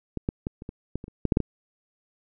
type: clicks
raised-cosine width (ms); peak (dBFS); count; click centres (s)
3; -16 / -12 / -16 / -26 / -22 / -16 / -25 / -29 / -10 / -7 / -6 / -13; 12; 0.173 / 0.289 / 0.469 / 0.621 / 0.691 / 0.956 / 1.041 / 1.081 / 1.253 / 1.322 / 1.371 / 1.403
effects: none